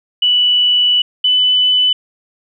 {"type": "tone pair in turn", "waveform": "sine", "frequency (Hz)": [2960, 2998], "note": ["F#7", "F#7"], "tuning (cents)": [0, 22], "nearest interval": "unison", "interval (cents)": 22, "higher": "second", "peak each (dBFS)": -9, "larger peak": "neither", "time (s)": [[0.22, 1.02], [1.24, 1.93]], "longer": "first", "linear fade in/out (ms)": 5, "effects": []}